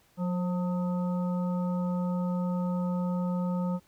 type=harmonic tone with a mistuned harmonic; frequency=180.1 Hz; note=F#3; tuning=46 cents flat; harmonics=1 / 3 / 5 / 7; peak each=-27 / -37 / -41 / -44 dBFS; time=0.17-3.8 s; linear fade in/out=50 ms; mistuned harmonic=3; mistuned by=-33 cents; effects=pink hiss -64 dBFS RMS until 3.87 s